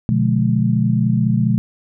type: chord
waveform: sine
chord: B diminished seventh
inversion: none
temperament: just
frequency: 123.47 / 148.16 / 177.8 / 213.4 Hz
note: B2 / D3 / F3 / Ab3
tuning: 0 / +16 / +31 / +47 cents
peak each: -17 / -22 / -20 / -18 dBFS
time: 0.09-1.58 s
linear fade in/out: 0 ms
effects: none